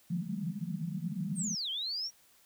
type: band-pass noise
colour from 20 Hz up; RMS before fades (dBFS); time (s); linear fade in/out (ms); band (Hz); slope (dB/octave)
pink; -36; 0.1-1.55; 10; 150 to 220; 96
type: linear two-way sweep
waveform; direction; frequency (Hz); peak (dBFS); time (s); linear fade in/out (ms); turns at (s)
sine; down then up; 8810 to 3052 to 5750; -33; 1.35-2.11; 50; 1.7
effects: white hiss -64 dBFS RMS until 2.45 s